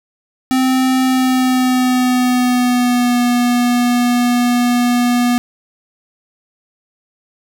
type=tone with pitch glide; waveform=square; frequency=259.3 to 243.3 Hz; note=C4 to B3; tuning=-15 to -26 cents; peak=-12 dBFS; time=0.51-5.38 s; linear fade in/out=0 ms; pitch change=-111 cents; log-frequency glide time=1.04-3.2 s; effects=none